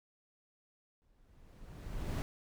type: noise with exponential growth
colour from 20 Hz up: brown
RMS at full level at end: -32 dBFS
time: 1.02-2.22 s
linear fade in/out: 0 ms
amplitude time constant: 260 ms
effects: none